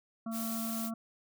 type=harmonic tone; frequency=225.9 Hz; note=A3; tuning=46 cents sharp; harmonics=1 / 3 / 5 / 6; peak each=-35 / -45 / -49 / -51 dBFS; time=0.26-0.94 s; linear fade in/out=5 ms
type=noise; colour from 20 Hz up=blue; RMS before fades=-40 dBFS; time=0.31-0.91 s; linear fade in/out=50 ms
effects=none